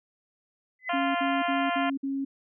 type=tone with exponential growth; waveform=sine; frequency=2020 Hz; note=B6; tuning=39 cents sharp; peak=-27 dBFS; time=0.79-0.89 s; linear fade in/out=2 ms; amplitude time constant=20 ms
type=harmonic tone; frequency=347.6 Hz; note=F4; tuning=8 cents flat; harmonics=2 / 3 / 4 / 5 / 6 / 7 / 8 / 9; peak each=-28 / -32 / -34 / -36 / -38 / -39 / -40 / -41 dBFS; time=0.89-1.9 s; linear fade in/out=5 ms
type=tone bursts; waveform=sine; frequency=273.3 Hz; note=C#4; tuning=24 cents flat; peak=-27 dBFS; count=5; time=0.93-2.25 s; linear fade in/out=10 ms; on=220 ms; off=55 ms
effects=none